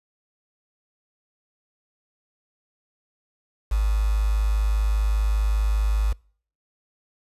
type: tone with quantisation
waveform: sine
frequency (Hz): 52.5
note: G#1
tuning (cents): +19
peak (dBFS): -18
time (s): 3.71-6.13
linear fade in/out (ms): 10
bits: 6
effects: noise-tail reverb RT60 0.5 s tail -26 dB re dry + resampled to 32000 Hz